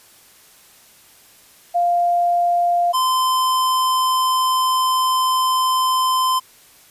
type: tone pair in turn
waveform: sine / square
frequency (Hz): 698 / 1031.2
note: F5 / C6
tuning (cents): -1 / -26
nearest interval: perfect fifth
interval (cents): 675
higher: second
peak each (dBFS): -14 / -16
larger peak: first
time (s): 1.74-2.93 / 2.93-6.4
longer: second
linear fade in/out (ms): 20
effects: white hiss -49 dBFS RMS until 6.9 s + resampled to 32000 Hz